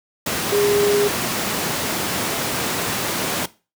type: tone in noise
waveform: sine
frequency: 410 Hz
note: G#4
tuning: 22 cents flat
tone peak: -16 dBFS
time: 0.52-1.08 s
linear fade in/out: 5 ms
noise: pink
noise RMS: -22 dBFS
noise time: 0.26-3.46 s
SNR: +3 dB
effects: noise-tail reverb RT60 0.3 s tail -18 dB re dry + high-pass 150 Hz 12 dB/octave